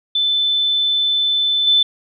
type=tone with level steps; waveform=sine; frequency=3520 Hz; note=A7; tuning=in tune; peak=-14 / -10 dBFS; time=0.15-1.83 s; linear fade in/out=5 ms; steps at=1.67 s; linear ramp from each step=5 ms; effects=none